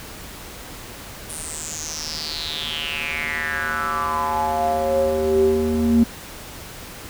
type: tone with band-pass filter sweep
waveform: square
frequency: 77.9 Hz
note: D#2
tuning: 3 cents sharp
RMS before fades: -22 dBFS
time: 1.29-6.04 s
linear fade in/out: 10 ms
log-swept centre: 9800 to 240 Hz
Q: 6.9
effects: pink hiss -37 dBFS RMS until 7.09 s